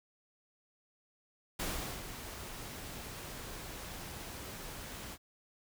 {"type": "noise with ADSR envelope", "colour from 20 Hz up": "pink", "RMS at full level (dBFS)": -36, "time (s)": [1.59, 5.18], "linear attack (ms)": 10, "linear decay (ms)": 410, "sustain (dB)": -9, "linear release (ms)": 54, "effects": []}